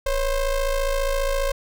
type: ring-modulated tone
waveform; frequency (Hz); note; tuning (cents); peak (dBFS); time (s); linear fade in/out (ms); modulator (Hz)
square; 261.6; C4; 0; -18; 0.06-1.52; 5; 289
effects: none